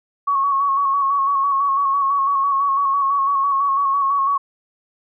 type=tone with vibrato; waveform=sine; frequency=1108.7 Hz; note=C#6; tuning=in tune; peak=-15 dBFS; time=0.27-4.38 s; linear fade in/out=10 ms; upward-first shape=square; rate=6 Hz; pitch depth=31 cents each way; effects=none